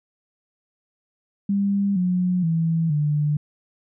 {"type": "tone with pitch steps", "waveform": "sine", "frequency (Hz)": [199.5, 180.84, 163.93, 148.6], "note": ["G3", "F#3", "E3", "D3"], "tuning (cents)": [31, -39, -9, 21], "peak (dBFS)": -18, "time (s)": [1.49, 3.37], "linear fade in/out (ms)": 5, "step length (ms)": 470, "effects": []}